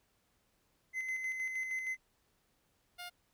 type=tone with tremolo; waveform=triangle; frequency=2050 Hz; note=C7; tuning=36 cents flat; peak=-32 dBFS; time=0.93-1.97 s; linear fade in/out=50 ms; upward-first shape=square; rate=6.4 Hz; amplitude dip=40%
type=tone; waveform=10% pulse; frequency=709 Hz; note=F5; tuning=26 cents sharp; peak=-35 dBFS; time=2.98-3.1 s; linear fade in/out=20 ms
effects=pink hiss -75 dBFS RMS until 3.33 s